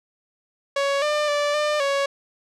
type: tone with pitch steps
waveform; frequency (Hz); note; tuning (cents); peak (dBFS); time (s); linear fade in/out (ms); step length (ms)
sawtooth; 558 / 598 / 584 / 599 / 557; C#5 / D5 / D5 / D5 / C#5; +11 / +31 / -10 / +34 / +8; -16; 0.76-2.06; 5; 260
effects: low-pass 6000 Hz 12 dB/octave